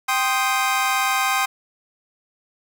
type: chord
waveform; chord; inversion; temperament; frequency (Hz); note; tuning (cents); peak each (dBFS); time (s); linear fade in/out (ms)
25% pulse; C minor; second; equal; 784 / 1046.5 / 1244.5; G5 / C6 / Eb6; 0 / 0 / 0; -19 / -19 / -20; 0.08-1.46; 10
effects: none